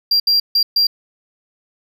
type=tone bursts at uneven times; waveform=triangle; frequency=4751 Hz; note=D8; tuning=19 cents sharp; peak=-10 dBFS; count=4; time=0.11-0.2 / 0.27-0.4 / 0.55-0.63 / 0.76-0.87 s; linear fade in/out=5 ms; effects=none